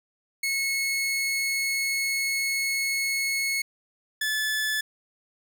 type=tone pair in turn; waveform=sawtooth; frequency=2187 / 1731.5 Hz; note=C#7 / A6; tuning=-24 / -28 cents; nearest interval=major third; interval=404 cents; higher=first; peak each=-21 dBFS; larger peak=neither; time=0.43-3.62 / 4.21-4.81 s; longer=first; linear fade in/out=5 ms; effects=none